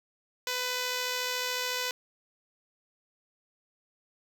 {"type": "tone with amplitude modulation", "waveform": "5% pulse", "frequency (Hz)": 500, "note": "B4", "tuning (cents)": 21, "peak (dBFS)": -17, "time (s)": [0.47, 1.91], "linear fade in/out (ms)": 2, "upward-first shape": "sine", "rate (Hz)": 73.9, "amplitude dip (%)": 25, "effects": []}